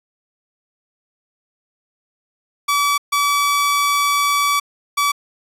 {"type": "tone bursts at uneven times", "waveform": "sawtooth", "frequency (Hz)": 1147, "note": "D6", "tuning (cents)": -41, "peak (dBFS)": -11, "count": 3, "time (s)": [[2.68, 2.98], [3.12, 4.6], [4.97, 5.12]], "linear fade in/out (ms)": 10, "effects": ["resampled to 32000 Hz"]}